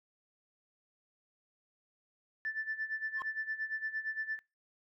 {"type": "tone with tremolo", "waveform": "sine", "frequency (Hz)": 1760, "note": "A6", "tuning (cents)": 0, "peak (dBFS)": -31, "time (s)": [2.45, 4.39], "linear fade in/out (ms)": 0, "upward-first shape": "sine", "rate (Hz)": 8.7, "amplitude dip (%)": 80}
{"type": "tone with exponential growth", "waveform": "triangle", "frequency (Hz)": 1069, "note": "C6", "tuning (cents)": 37, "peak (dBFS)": -30, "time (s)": [3.14, 3.22], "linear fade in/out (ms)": 0, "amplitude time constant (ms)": 16}
{"effects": ["noise-tail reverb RT60 0.3 s tail -25 dB re dry", "tanh soft clip ceiling -27 dBFS"]}